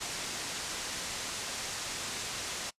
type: low-pass noise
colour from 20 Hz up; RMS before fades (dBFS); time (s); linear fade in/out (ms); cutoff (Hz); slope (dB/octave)
white; -38; 0-2.71; 20; 8000; 24
effects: noise-tail reverb RT60 0.1 s tail -22 dB re dry + resampled to 32000 Hz